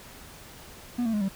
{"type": "tone with pitch steps", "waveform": "triangle", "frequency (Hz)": [242.7, 225.1, 208.9, 193.75], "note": ["B3", "A3", "G#3", "G3"], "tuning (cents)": [-30, 40, 10, -20], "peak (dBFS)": -22, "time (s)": [0.98, 1.288], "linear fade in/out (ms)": 10, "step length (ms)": 77, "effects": ["pink hiss -47 dBFS RMS until 1.35 s"]}